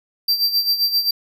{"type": "tone with tremolo", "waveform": "square", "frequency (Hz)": 4699, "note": "D8", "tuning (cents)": 0, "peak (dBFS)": -14, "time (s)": [0.28, 1.11], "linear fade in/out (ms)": 5, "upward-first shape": "sine", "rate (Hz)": 7.6, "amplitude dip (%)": 70, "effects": []}